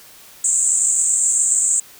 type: band-pass noise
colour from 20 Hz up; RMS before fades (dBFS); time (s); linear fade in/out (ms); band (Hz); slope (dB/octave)
white; -17; 0.44-1.8; 5; 7200 to 8200; 96
effects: white hiss -44 dBFS RMS until 1.99 s

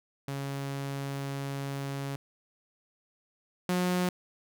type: tone pair in turn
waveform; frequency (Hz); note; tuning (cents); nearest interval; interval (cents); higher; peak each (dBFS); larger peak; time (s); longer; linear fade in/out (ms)
sawtooth; 138.59 / 180.24; C#3 / F#3; 0 / -45; perfect fourth; 455; second; -29 / -22; second; 0.28-2.16 / 3.69-4.09; first; 2
effects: none

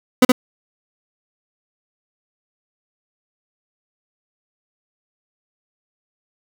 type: tone with echo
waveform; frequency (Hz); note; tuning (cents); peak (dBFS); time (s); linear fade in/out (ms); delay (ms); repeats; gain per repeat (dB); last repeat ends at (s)
30% pulse; 252.2; B3; +36; -4; 0.22-0.25; 5; 70; 1; -2; 0.32
effects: none

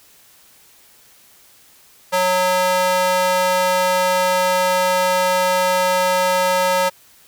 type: tone with high-pass filter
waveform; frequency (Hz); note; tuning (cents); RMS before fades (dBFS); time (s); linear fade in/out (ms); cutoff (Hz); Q
square; 183.1; F#3; -18; -17; 2.12-6.9; 20; 690; 2.2
effects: white hiss -50 dBFS RMS until 7.27 s

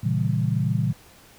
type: chord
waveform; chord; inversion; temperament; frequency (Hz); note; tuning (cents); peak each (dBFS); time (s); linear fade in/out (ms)
sine; A# diminished seventh; none; equal with one note detuned; 116.54 / 138.59 / 164.81 / 197.93; A#2 / C#3 / E3 / G3; 0 / 0 / 0 / +17; -24 / -25 / -26 / -29; 0.03-0.93; 10
effects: pink hiss -51 dBFS RMS until 1.38 s

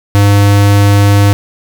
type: tone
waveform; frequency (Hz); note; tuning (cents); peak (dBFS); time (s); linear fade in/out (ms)
square; 101.2; G#2; -44; -5; 0.15-1.33; 0
effects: none

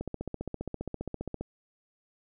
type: click train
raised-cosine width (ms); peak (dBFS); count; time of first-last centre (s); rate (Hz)
2; -21; 22; 0.01-1.41; 15
effects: none

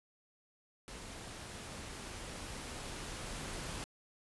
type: noise with level ramp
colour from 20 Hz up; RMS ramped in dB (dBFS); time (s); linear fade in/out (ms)
pink; -48 to -42; 0.88-3.84; 0
effects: resampled to 24000 Hz

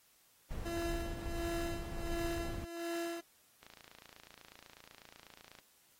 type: noise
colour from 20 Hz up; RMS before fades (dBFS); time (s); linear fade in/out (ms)
brown; -41; 0.5-2.65; 10
type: tone with tremolo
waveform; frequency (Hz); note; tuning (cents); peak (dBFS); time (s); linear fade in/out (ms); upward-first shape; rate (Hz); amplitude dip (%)
30% pulse; 338.6; E4; +46; -33; 0.65-3.21; 10; sine; 1.4; 75
type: click train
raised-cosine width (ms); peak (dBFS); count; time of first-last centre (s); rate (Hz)
0.2; -36; 56; 3.63-5.587; 28.1
effects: white hiss -68 dBFS RMS until 5.99 s + AAC 48 kbps

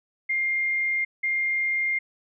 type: tone pair in turn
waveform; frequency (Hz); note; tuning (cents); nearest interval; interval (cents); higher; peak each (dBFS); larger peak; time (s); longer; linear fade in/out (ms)
sine; 2114 / 2114; C7 / C7; +17 / +17; unison; 0; neither; -22; neither; 0.29-1.05 / 1.23-1.99; neither; 10
effects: none

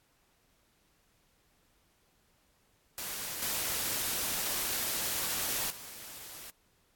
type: noise with level steps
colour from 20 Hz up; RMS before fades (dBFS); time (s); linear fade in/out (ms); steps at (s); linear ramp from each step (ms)
white; -38 / -33 / -46; 2.98-6.5; 0; 3.42 / 5.7; 5
effects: pink hiss -70 dBFS RMS until 6.95 s + AAC 64 kbps

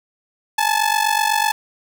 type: ring-modulated tone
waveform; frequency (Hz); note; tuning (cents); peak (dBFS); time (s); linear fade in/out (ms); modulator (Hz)
sawtooth; 866; A5; -28; -9; 0.58-1.52; 0; 24
effects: 8-bit

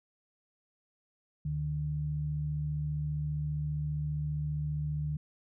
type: tone pair together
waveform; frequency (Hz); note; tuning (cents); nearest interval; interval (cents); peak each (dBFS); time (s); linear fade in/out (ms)
sine; 75 / 150; D2 / D3; +37 / +37; octave; 1200; -38 / -31; 1.45-5.17; 5
effects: none

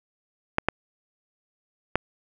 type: clicks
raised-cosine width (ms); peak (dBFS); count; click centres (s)
0.5; -5; 3; 0.584 / 0.686 / 1.956
effects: none

